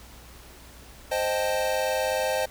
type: chord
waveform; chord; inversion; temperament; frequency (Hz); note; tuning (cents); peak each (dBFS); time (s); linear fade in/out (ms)
square; A half-diminished seventh; first; equal; 523.3 / 622.3 / 784 / 880; C5 / Eb5 / G5 / A5; 0 / 0 / 0 / 0; -28 / -29 / -33 / -34; 1.11-2.46; 10
effects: added 60 Hz sine -49 dBFS peak until 2.5 s + pink hiss -49 dBFS RMS until 2.5 s